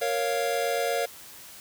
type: chord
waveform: square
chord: Bb minor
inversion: none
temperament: equal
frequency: 466.2 / 554.4 / 698.5 Hz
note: Bb4 / Db5 / F5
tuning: 0 / 0 / 0 cents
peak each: -30 dBFS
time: 0.01-1.06 s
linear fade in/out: 10 ms
effects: white hiss -46 dBFS RMS until 1.6 s